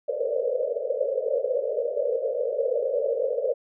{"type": "band-pass noise", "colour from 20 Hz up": "pink", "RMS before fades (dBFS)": -26, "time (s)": [0.08, 3.54], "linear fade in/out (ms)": 10, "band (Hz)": [460, 590], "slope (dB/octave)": 96, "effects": []}